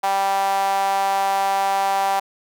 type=tone with high-pass filter; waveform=sawtooth; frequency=195.6 Hz; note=G3; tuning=4 cents flat; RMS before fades=-20 dBFS; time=0.03-2.2 s; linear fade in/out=10 ms; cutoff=810 Hz; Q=6.1; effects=none